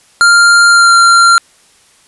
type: tone with pitch glide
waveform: square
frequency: 1396.9 to 1380.1 Hz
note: F6 to F6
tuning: 0 to -21 cents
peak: -4 dBFS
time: 0.21-1.38 s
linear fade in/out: 0 ms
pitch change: -21 cents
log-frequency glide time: 0.68-0.94 s
effects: white hiss -47 dBFS RMS until 2.07 s + resampled to 24000 Hz